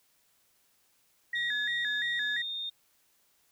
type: tone with vibrato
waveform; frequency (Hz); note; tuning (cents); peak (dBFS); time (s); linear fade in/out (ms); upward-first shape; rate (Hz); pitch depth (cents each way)
sine; 1800; A6; +39; -29; 1.33-2.42; 5; square; 2.9; 100
type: tone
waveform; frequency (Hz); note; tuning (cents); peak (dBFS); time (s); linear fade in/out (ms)
sine; 3657; A#7; -34; -33; 1.35-2.7; 10
effects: tanh soft clip ceiling -21 dBFS + white hiss -69 dBFS RMS until 3.51 s